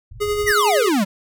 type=low-pass noise; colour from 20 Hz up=pink; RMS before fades=-35 dBFS; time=0.11-0.52 s; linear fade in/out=10 ms; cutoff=130 Hz; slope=96 dB/octave
type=tone with tremolo; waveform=square; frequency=415.3 Hz; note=G#4; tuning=in tune; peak=-18 dBFS; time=0.2-0.9 s; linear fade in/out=20 ms; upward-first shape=sine; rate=11 Hz; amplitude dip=40%
type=exponential sweep; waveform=square; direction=down; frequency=2100 to 183.2 Hz; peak=-16 dBFS; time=0.46-1.05 s; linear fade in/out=20 ms
effects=none